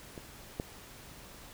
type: clicks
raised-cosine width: 2 ms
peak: -29 / -20 dBFS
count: 2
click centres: 0.178 / 0.599 s
effects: pink hiss -51 dBFS RMS until 1.53 s